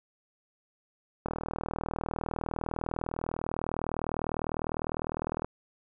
click train, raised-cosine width 1 ms, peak -18 dBFS, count 168, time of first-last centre 1.26-5.445 s, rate 39.9 Hz, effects none

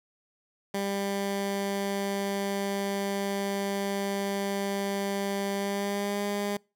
15% pulse tone with pitch glide, 198.5 to 203.3 Hz, G3 to G#3, +22 to -37 cents, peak -22 dBFS, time 0.74-6.57 s, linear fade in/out 5 ms, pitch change +41 cents, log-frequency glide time 5.54-6.24 s, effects noise-tail reverb RT60 0.3 s tail -26 dB re dry

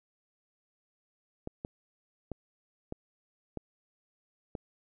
clicks, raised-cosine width 2 ms, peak -23 dBFS, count 6, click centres 1.474 / 1.649 / 2.317 / 2.924 / 3.573 / 4.552 s, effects none

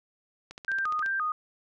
click train, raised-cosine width 0.2 ms, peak -25 dBFS, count 9, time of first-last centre 0.51-1.062 s, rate 14.5 Hz
sine tone with vibrato, 1396.9 Hz, F6, in tune, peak -26 dBFS, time 0.68-1.32 s, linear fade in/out 2 ms, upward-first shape square, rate 2.9 Hz, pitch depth 210 cents each way
effects none

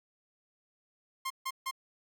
sawtooth tone bursts, 1059 Hz, C6, 21 cents sharp, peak -29 dBFS, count 3, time 1.25-1.712 s, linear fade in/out 10 ms, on 54 ms, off 150 ms, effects none

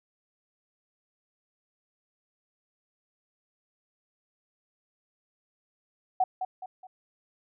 sine tone with echo, 747 Hz, F#5, 16 cents sharp, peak -20 dBFS, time 6.2-6.24 s, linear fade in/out 5 ms, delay 210 ms, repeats 3, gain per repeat -8 dB, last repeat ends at 6.87 s, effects none

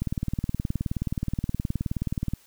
click train, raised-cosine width 5 ms, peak -14 dBFS, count 45, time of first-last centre 0.02-2.336 s, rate 19 Hz, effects white hiss -58 dBFS RMS until 2.46 s

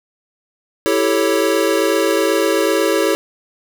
square chord, A dominant seventh, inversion second, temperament equal, 329.6 / 392 / 440 / 554.4 Hz, E4 / G4 / A4 / C#5, 0 / 0 / 0 / 0 cents, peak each -20 dBFS, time 0.86-3.15 s, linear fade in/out 0 ms, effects none

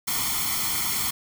white noise with comb filter, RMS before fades -26 dBFS, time 0.07-1.11 s, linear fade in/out 10 ms, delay 0.92 ms, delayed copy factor +0.85, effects none

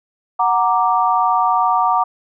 sine chord, Gb augmented, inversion none, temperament equal, 740 / 932.3 / 1174.7 Hz, Gb5 / Bb5 / D6, 0 / 0 / 0 cents, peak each -17 dBFS, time 0.39-2.04 s, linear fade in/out 10 ms, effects none

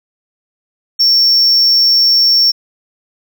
sine tone, 5460 Hz, F8, 40 cents flat, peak -4 dBFS, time 0.99-2.52 s, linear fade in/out 20 ms, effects tanh soft clip ceiling -6 dBFS + 7-bit

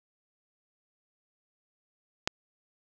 click, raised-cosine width 0.2 ms, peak -8 dBFS, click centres 2.275 s, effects none

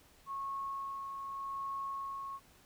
sine tone with tremolo, 1096 Hz, C#6, 20 cents flat, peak -36 dBFS, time 0.26-2.4 s, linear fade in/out 50 ms, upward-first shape sine, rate 0.84 Hz, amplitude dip 35%, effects pink hiss -63 dBFS RMS until 2.65 s

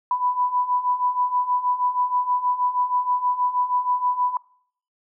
sine beating tone pair, 987.8 / 994.1 Hz, B5 / B5, 0 / +11 cents, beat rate 6.3 Hz, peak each -25 / -21 dBFS, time 0.11-4.37 s, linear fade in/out 2 ms, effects noise-tail reverb RT60 0.6 s tail -24 dB re dry

